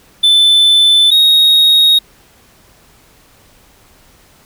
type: tone pair in turn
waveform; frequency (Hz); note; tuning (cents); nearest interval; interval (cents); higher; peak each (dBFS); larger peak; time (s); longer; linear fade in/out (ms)
triangle; 3520 / 3756; A7 / A#7; 0 / +12; minor second; 112; second; -4; neither; 0.23-1.11 / 1.11-1.99; neither; 10
effects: pink hiss -47 dBFS RMS until 4.45 s